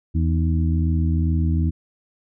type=harmonic tone with a mistuned harmonic; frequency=82.41 Hz; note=E2; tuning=in tune; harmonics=1 / 2 / 3 / 4; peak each=-18 / -24 / -28 / -30 dBFS; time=0.14-1.71 s; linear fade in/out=20 ms; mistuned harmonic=4; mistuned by=-82 cents; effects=none